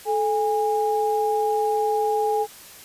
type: tone pair together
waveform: sine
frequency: 433.7 / 818.7 Hz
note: A4 / G#5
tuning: -25 / -25 cents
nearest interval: major seventh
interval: 1100 cents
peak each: -22 dBFS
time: 0.05-2.47 s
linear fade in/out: 50 ms
effects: white hiss -44 dBFS RMS until 2.84 s + resampled to 32000 Hz